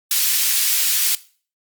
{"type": "high-pass noise", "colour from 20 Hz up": "white", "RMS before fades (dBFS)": -18, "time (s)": [0.11, 1.15], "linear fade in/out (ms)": 2, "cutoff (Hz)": 2400, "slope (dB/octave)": 12, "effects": ["noise-tail reverb RT60 0.4 s tail -18 dB re dry", "Opus 32 kbps"]}